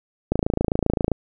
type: click train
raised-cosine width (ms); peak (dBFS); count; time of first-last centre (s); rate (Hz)
2; -6; 23; 0.32-1.117; 27.6
effects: none